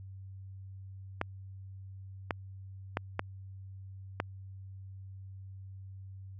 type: clicks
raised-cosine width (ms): 0.5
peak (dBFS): -15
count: 5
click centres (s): 1.214 / 2.308 / 2.971 / 3.194 / 4.201
effects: added 96 Hz sine -44 dBFS peak until 6.39 s